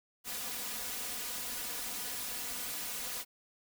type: noise with comb filter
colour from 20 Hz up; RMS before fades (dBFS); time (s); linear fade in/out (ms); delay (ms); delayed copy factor
white; -39; 0.24-3.25; 50; 4.1; +0.9
effects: none

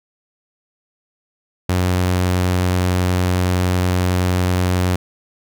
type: tone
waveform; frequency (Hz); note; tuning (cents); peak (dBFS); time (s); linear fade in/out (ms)
sawtooth; 90.8; F#2; -32; -11; 1.69-4.96; 5
effects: none

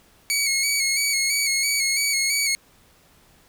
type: tone with vibrato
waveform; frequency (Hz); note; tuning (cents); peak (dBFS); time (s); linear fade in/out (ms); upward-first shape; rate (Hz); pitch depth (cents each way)
15% pulse; 2217; C#7; 0; -13; 0.3-2.55; 0; square; 3; 38
effects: pink hiss -56 dBFS RMS until 3.48 s

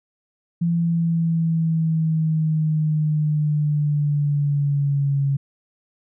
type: exponential sweep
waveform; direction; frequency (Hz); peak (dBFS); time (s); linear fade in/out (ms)
sine; down; 170 to 138.59; -17; 0.61-5.37; 10
effects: none

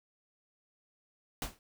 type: noise with exponential decay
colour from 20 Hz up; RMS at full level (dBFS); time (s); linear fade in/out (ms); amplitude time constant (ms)
pink; -32; 1.42-1.59; 1; 36
effects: none

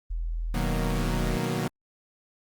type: tone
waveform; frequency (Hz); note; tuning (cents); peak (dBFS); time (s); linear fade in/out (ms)
sine; 41.2; E1; 0; -27; 0.1-1.37; 10
type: chord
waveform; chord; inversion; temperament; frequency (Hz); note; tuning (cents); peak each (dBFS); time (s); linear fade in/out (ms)
sawtooth; B major seventh; none; equal with one note detuned; 123.47 / 154.85 / 185 / 233.1; B2 / D#3 / F#3 / A#3; 0 / -8 / 0 / 0; -28 / -28 / -28 / -29; 0.54-1.68; 5
effects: Opus 32 kbps

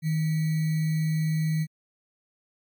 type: tone with sample-and-hold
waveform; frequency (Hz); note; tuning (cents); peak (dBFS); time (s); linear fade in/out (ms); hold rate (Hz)
sine; 157.8; D#3; +25; -22; 0.02-1.67; 50; 2100
effects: MP3 96 kbps

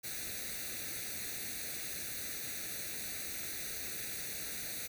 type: noise with comb filter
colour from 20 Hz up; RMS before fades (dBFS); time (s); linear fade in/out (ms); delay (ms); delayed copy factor
white; -41; 0.03-4.88; 20; 0.48; +0.85
effects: none

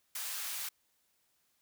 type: high-pass noise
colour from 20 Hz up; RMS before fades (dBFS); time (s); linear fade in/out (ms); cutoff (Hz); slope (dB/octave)
white; -39; 0.15-0.69; 5; 1000; 12
effects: white hiss -75 dBFS RMS until 1.61 s

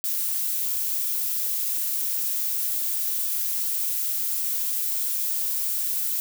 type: noise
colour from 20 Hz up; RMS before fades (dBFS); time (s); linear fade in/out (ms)
violet; -26; 0.04-6.2; 0
effects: none

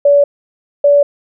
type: tone pair in turn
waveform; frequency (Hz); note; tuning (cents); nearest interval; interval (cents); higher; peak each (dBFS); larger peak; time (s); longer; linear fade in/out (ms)
sine; 572 / 574.5; D5 / D5; -46 / -38; unison; 8; second; -5; neither; 0.05-0.24 / 0.84-1.03; neither; 5
effects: none

